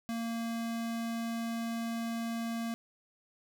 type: tone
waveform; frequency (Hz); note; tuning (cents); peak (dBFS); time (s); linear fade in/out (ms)
square; 230.1; A#3; -22; -34; 0.09-2.74; 0
effects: none